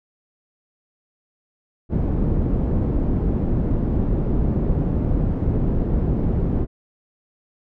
pink low-pass noise, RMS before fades -20 dBFS, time 1.89-6.67 s, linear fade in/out 50 ms, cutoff 320 Hz, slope 12 dB/octave, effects none

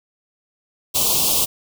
white band-stop noise, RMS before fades -18 dBFS, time 0.94-1.46 s, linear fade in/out 20 ms, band 1100 to 2700 Hz, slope 48 dB/octave, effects none

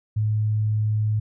sine tone, 107.3 Hz, A2, 43 cents flat, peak -19 dBFS, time 0.16-1.2 s, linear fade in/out 10 ms, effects none

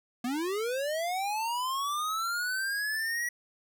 square linear sweep, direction up, 233.1 to 1936 Hz, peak -30 dBFS, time 0.24-3.29 s, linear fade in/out 5 ms, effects none

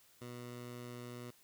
15% pulse tone, 121.8 Hz, B2, 24 cents flat, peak -39 dBFS, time 0.21-1.31 s, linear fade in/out 10 ms, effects white hiss -66 dBFS RMS until 1.43 s

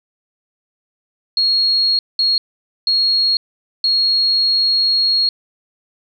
sine tone bursts at uneven times, 4296 Hz, C8, 45 cents sharp, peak -12 dBFS, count 4, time 1.37-1.99 / 2.19-2.38 / 2.87-3.37 / 3.84-5.29 s, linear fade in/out 2 ms, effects none

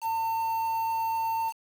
triangle tone with quantisation, 902 Hz, A5, 43 cents sharp, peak -24 dBFS, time 0.01-1.53 s, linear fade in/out 50 ms, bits 7, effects none

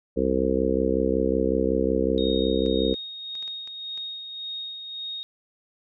harmonic tone, 65.41 Hz, C2, in tune, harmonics 1 / 3 / 4 / 5 / 6 / 7 / 8, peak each -31 / -29 / -28 / -28 / -29 / -25 / -29 dBFS, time 0.16-2.95 s, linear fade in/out 20 ms
sine tone with tremolo, 3729 Hz, A#7, in tune, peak -30 dBFS, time 2.18-5.23 s, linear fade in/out 0 ms, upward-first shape sine, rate 1.8 Hz, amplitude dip 45%
clicks, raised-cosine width 0.2 ms, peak -30 dBFS, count 7, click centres 2.662 / 2.94 / 3.353 / 3.426 / 3.478 / 3.675 / 3.976 s
effects none

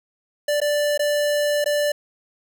square tone with dropouts, 587.3 Hz, D5, in tune, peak -19 dBFS, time 0.48-1.92 s, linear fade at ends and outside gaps 5 ms, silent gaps 0.603-0.615 / 0.977-0.993 / 1.643-1.659 s, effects none

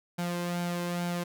sawtooth tone with flanger, 174.61 Hz, F3, in tune, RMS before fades -32 dBFS, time 0.18-1.24 s, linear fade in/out 10 ms, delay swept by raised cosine 1.3 to 1.97 ms, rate 2.3 Hz, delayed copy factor +0.5, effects none

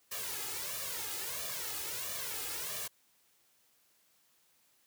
white noise with flanger, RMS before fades -39 dBFS, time 0.11-2.88 s, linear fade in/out 10 ms, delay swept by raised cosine 1.7 to 2.42 ms, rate 1.5 Hz, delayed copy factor +0.8, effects white hiss -70 dBFS RMS until 4.86 s + high-pass 80 Hz 12 dB/octave

